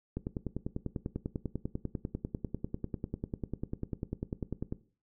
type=click train; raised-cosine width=3 ms; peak=-21 dBFS; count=47; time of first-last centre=0.17-4.724 s; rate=10.1 Hz; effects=noise-tail reverb RT60 0.4 s tail -17 dB re dry